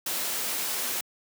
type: noise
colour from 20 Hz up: white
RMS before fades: -30 dBFS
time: 0.06-1.01 s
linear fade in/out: 5 ms
effects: high-pass 200 Hz 12 dB/octave